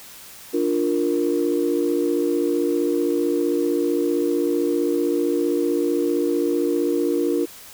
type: chord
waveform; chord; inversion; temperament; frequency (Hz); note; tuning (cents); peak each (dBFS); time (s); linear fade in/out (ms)
sine; Bb major; first; equal; 293.7 / 349.2 / 466.2; D4 / F4 / Bb4; 0 / 0 / 0; -22 / -21 / -23; 0.53-7.46; 20
effects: tanh soft clip ceiling -10 dBFS + white hiss -42 dBFS RMS until 7.73 s